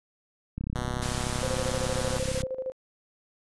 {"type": "click train", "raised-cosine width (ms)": 5, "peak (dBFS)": -20, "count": 63, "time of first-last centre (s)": [0.58, 2.436], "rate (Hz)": 33.4}
{"type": "tone", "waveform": "5% pulse", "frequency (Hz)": 123.47, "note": "B2", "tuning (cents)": 0, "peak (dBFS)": -22, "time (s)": [0.75, 2.19], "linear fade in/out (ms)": 5}
{"type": "low-pass noise", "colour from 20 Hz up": "white", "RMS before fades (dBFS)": -37, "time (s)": [1.02, 2.42], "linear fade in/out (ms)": 0, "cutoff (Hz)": 9600, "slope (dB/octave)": 12}
{"type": "tone with tremolo", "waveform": "sine", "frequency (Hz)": 520, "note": "C5", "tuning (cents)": -11, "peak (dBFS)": -28, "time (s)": [1.43, 2.72], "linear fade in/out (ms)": 0, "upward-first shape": "square", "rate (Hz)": 13, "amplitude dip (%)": 70}
{"effects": ["resampled to 24000 Hz"]}